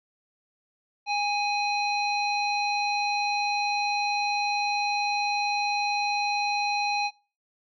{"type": "harmonic tone with a mistuned harmonic", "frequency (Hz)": 820, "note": "G#5", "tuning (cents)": -22, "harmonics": [1, 3, 5, 7], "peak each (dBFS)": [-26, -29, -33, -42], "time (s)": [1.06, 7.11], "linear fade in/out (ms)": 50, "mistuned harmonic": 3, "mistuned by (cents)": 31, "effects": ["noise-tail reverb RT60 0.4 s tail -26 dB re dry"]}